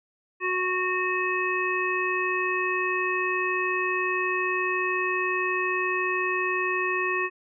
harmonic tone, 367.2 Hz, F#4, 13 cents flat, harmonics 1 / 3 / 5 / 7, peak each -29 / -29 / -29 / -29 dBFS, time 0.4-7.3 s, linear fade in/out 50 ms, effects none

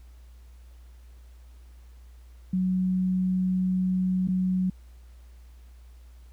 sine tone with dropouts, 185 Hz, F#3, in tune, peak -22 dBFS, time 2.53-4.7 s, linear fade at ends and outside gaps 5 ms, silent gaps 4.275-4.284 s, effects added 60 Hz sine -46 dBFS peak until 6.32 s + pink hiss -64 dBFS RMS until 6.32 s

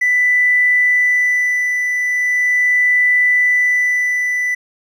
triangle tone with tremolo, 1986 Hz, B6, 9 cents sharp, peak -6 dBFS, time 0.01-4.55 s, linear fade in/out 10 ms, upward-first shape sine, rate 0.4 Hz, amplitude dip 55%, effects tanh soft clip ceiling -8 dBFS

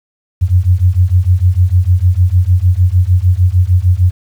sine beating tone pair, 87.31 / 93.91 Hz, F2 / F#2, 0 / +26 cents, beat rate 6.6 Hz, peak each -10 dBFS, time 0.41-4.11 s, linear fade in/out 20 ms, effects 7-bit

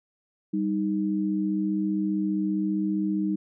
sine tone pair together, 195.98 / 311.1 Hz, G3 / D#4, 0 / 0 cents, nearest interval minor sixth, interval 800 cents, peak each -26 dBFS, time 0.53-3.36 s, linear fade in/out 10 ms, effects none

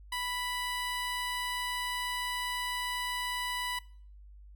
15% pulse tone, 987.8 Hz, B5, in tune, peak -26 dBFS, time 0.12-3.79 s, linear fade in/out 5 ms, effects noise-tail reverb RT60 0.5 s tail -22 dB re dry + added 50 Hz sine -49 dBFS peak until 4.55 s

